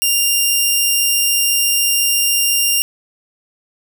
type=tone; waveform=10% pulse; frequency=2794 Hz; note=F7; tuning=in tune; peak=-4 dBFS; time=0.02-2.82 s; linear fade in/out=0 ms; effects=none